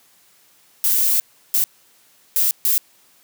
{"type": "noise bursts at uneven times", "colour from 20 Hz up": "violet", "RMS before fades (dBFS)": -17, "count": 4, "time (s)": [[0.84, 1.2], [1.54, 1.64], [2.36, 2.51], [2.65, 2.78]], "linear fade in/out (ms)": 0, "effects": ["white hiss -55 dBFS RMS until 3.23 s", "high-pass 100 Hz 12 dB/octave"]}